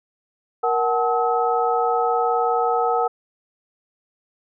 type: tone cluster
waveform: sine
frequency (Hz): 471.2 / 746 / 865 / 1284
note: A#4 / F#5 / A5 / E6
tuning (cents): +19 / +14 / -30 / -46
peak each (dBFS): -22 / -21 / -26 / -24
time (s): 0.63-3.08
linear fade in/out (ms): 10
effects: none